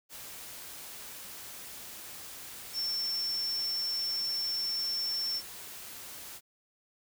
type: tone in noise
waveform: sine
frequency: 5410 Hz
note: E8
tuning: 44 cents sharp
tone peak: -30 dBFS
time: 2.73-5.42 s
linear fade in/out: 50 ms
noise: white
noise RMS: -45 dBFS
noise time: 0.09-6.41 s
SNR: +12 dB
effects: none